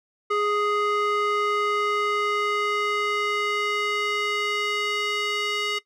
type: tone with band-pass filter sweep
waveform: square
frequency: 415.3 Hz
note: G#4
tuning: in tune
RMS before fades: -25 dBFS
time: 0.3-5.79 s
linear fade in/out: 10 ms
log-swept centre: 1100 to 2700 Hz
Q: 1.3
effects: noise-tail reverb RT60 0.1 s tail -17 dB re dry